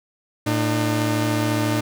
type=tone pair together; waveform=sawtooth; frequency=111.98 / 301.9 Hz; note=A2 / D4; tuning=+31 / +48 cents; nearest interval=octave + perfect fourth; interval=1717 cents; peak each=-18 dBFS; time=0.46-1.81 s; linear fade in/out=10 ms; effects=none